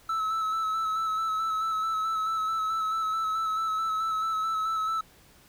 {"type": "tone with vibrato", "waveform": "triangle", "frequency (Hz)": 1305, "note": "E6", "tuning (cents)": -18, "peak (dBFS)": -24, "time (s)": [0.09, 5.01], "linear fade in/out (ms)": 5, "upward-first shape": "square", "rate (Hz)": 4.6, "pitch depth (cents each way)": 20, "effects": ["pink hiss -57 dBFS RMS until 5.48 s"]}